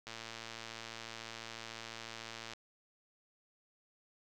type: click train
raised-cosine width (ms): 0.2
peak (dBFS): -27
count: 282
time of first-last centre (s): 0.07-2.535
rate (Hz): 114
effects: none